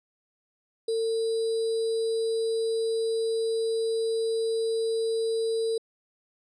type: tone with sample-and-hold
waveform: sine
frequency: 450 Hz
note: A4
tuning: 39 cents sharp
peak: -24 dBFS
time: 0.88-5.78 s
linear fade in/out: 5 ms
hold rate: 4410 Hz
effects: resampled to 22050 Hz